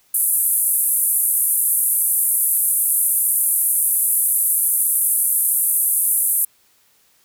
pink band-pass noise, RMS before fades -18 dBFS, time 0.14-6.45 s, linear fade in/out 5 ms, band 9700 to 13000 Hz, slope 48 dB/octave, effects white hiss -58 dBFS RMS until 7.24 s

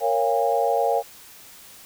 sine chord, Bb minor seventh, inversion none, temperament equal with one note detuned, 466.2 / 554.4 / 698.5 / 809.8 Hz, Bb4 / Db5 / F5 / Ab5, 0 / 0 / 0 / -44 cents, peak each -24 dBFS, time 0-1.03 s, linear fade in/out 50 ms, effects white hiss -46 dBFS RMS until 1.85 s

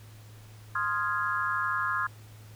sine chord, F minor seventh, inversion second, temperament equal, 1046.5 / 1244.5 / 1396.9 / 1661.2 Hz, C6 / Eb6 / F6 / Ab6, 0 / 0 / 0 / 0 cents, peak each -32 dBFS, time 0.75-2.07 s, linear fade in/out 5 ms, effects added 107 Hz sine -47 dBFS peak until 2.55 s + pink hiss -56 dBFS RMS until 2.55 s

